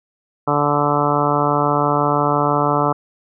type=harmonic tone; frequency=145.9 Hz; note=D3; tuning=11 cents flat; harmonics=1 / 2 / 3 / 4 / 5 / 6 / 7 / 8 / 9; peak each=-23 / -23 / -23 / -23 / -23 / -23 / -23 / -23 / -23 dBFS; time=0.47-2.93 s; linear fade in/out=10 ms; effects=none